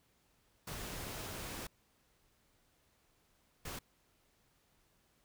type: noise bursts at uneven times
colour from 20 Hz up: pink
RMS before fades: -44 dBFS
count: 2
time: 0.67-1.67 / 3.65-3.79 s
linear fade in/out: 5 ms
effects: pink hiss -73 dBFS RMS until 5.24 s